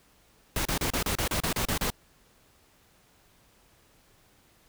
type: noise bursts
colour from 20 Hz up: pink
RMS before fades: -28 dBFS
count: 11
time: 0.56-1.903 s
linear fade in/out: 2 ms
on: 93 ms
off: 32 ms
effects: pink hiss -62 dBFS RMS until 4.68 s